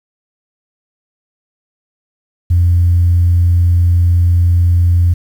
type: tone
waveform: sine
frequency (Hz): 87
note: F2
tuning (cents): -6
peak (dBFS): -6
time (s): 2.5-5.14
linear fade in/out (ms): 10
effects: tanh soft clip ceiling -3 dBFS + 7-bit